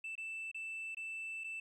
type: tone with dropouts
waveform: sine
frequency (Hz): 2650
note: E7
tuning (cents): +9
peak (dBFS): -38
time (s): 0.04-1.6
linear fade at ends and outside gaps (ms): 5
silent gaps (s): 0.154-0.178 / 0.515-0.545 / 0.948-0.969 / 1.438-1.442
effects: tanh soft clip ceiling -39 dBFS + 13-bit